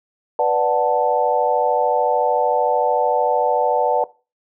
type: chord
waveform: sine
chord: B minor seventh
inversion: none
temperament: equal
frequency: 493.9 / 587.3 / 740 / 880 Hz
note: B4 / D5 / F#5 / A5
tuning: 0 / 0 / 0 / 0 cents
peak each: -20 dBFS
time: 0.39-4.04 s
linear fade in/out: 2 ms
effects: noise-tail reverb RT60 0.3 s tail -19 dB re dry